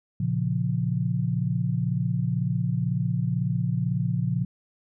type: chord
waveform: sine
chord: Bb minor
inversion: none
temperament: equal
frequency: 116.54 / 138.59 / 174.61 Hz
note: Bb2 / Db3 / F3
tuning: 0 / 0 / 0 cents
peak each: -27 dBFS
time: 0.2-4.45 s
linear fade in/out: 5 ms
effects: none